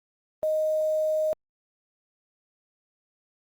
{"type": "tone with quantisation", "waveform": "sine", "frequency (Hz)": 622.3, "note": "D#5", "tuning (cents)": 0, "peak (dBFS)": -22, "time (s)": [0.43, 1.33], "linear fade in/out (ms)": 0, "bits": 8, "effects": ["Opus 32 kbps"]}